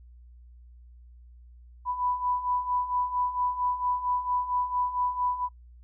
sine beating tone pair, 988 / 992.4 Hz, B5 / B5, 0 / +8 cents, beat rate 4.4 Hz, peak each -32 / -27 dBFS, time 1.85-5.49 s, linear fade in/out 50 ms, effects noise-tail reverb RT60 0.1 s tail -23 dB re dry + added 60 Hz sine -48 dBFS peak until 5.83 s

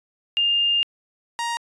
sine / sawtooth tone pair in turn, 2811 / 938.1 Hz, F7 / A#5, +11 / +11 cents, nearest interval octave + perfect fifth, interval 1900 cents, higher first, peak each -17 / -20 dBFS, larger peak first, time 0.37-0.83 / 1.39-1.57 s, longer first, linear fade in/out 0 ms, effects resampled to 22050 Hz

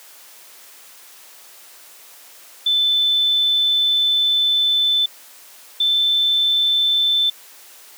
sine tone pair in turn, 3520 / 3534 Hz, A7 / A7, 0 / +7 cents, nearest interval unison, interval 7 cents, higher second, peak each -14 dBFS, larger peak neither, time 2.66-5.06 / 5.8-7.3 s, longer first, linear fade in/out 5 ms, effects white hiss -44 dBFS RMS until 7.97 s + high-pass 400 Hz 12 dB/octave

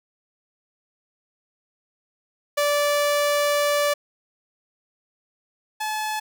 sawtooth tone pair in turn, 582 / 860 Hz, D5 / A5, -16 / -40 cents, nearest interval perfect fifth, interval 676 cents, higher second, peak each -15 / -21 dBFS, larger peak first, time 2.57-3.94 / 5.8-6.2 s, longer first, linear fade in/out 10 ms, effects none

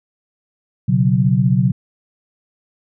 sine chord, B suspended second, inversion none, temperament just, 123.47 / 138.9 / 185.21 Hz, B2 / C#3 / F#3, 0 / +4 / +2 cents, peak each -16 dBFS, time 0.88-1.72 s, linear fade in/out 10 ms, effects none

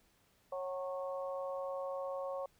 harmonic tone with a mistuned harmonic, 182.9 Hz, F#3, 20 cents flat, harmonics 3 / 4 / 5 / 6, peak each -38 / -47 / -51 / -46 dBFS, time 0.52-2.46 s, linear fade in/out 5 ms, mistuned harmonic 4, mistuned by +34 cents, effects pink hiss -71 dBFS RMS until 2.59 s

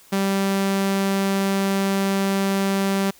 sawtooth tone, 195.5 Hz, G3, 4 cents flat, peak -15 dBFS, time 0.12-3.11 s, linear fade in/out 10 ms, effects white hiss -51 dBFS RMS until 3.19 s

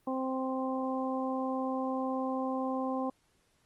harmonic tone, 261.6 Hz, C4, in tune, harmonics 1 / 2 / 3 / 4, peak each -33 / -36 / -38 / -39 dBFS, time 0.07-3.1 s, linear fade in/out 5 ms, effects pink hiss -71 dBFS RMS until 3.65 s + Opus 32 kbps

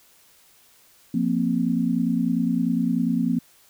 sine chord, F suspended fourth, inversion none, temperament equal with one note detuned, 174.61 / 231.6 / 261.6 Hz, F3 / Bb3 / C4, 0 / -11 / 0 cents, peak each -25 / -23 / -24 dBFS, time 1.14-3.39 s, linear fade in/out 5 ms, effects white hiss -56 dBFS RMS until 3.69 s

